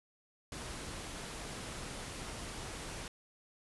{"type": "low-pass noise", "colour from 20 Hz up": "pink", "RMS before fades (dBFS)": -44, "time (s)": [0.52, 3.08], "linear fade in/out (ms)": 2, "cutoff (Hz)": 11000, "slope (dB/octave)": 96, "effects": []}